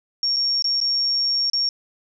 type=tone with dropouts; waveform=sine; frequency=5530 Hz; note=F8; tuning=18 cents flat; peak=-18 dBFS; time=0.23-1.69 s; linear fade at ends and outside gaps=1 ms; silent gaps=0.362-0.366 / 0.623-0.643 / 0.803-0.813 / 1.499-1.533 s; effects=none